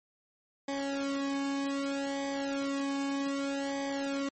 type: tone with flanger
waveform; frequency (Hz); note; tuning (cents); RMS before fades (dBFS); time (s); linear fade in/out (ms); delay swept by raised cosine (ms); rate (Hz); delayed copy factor
sawtooth; 277.2; C#4; 0; -33; 0.68-4.29; 5; 0.73 to 1.53; 0.64; -1
effects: low-pass 12000 Hz 12 dB/octave + MP3 32 kbps